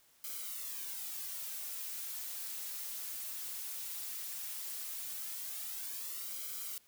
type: noise with flanger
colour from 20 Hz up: blue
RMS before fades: -42 dBFS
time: 0.24-6.78 s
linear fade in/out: 2 ms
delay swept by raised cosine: 1.1 to 5.8 ms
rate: 0.16 Hz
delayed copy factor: -0.65
effects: white hiss -67 dBFS RMS until 6.87 s